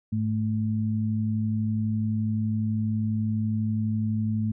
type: tone pair together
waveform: sine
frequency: 106.2 / 218.2 Hz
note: G#2 / A3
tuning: +39 / -14 cents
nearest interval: octave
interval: 1247 cents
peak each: -26 dBFS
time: 0.12-4.52 s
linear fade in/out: 10 ms
effects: none